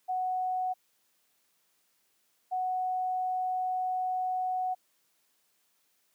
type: tone pair in turn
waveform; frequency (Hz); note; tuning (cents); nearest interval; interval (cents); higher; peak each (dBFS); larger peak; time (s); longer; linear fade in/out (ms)
sine; 740 / 740; F#5 / F#5; 0 / 0; unison; 0; neither; -28; neither; 0.08-0.74 / 2.51-4.75; second; 20
effects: white hiss -72 dBFS RMS until 6.14 s + high-pass 150 Hz 12 dB/octave